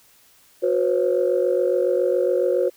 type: tone cluster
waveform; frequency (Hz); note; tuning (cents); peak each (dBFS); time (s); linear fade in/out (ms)
sine; 364.5 / 494.8 / 542; F#4 / B4 / C#5; -26 / +3 / -39; -21; 0.62-2.7; 20
effects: tanh soft clip ceiling -9 dBFS + white hiss -55 dBFS RMS until 2.76 s